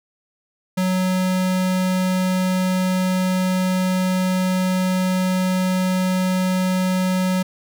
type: tone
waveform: square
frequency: 185 Hz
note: F#3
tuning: in tune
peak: -18 dBFS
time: 0.77-7.43 s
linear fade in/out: 10 ms
effects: none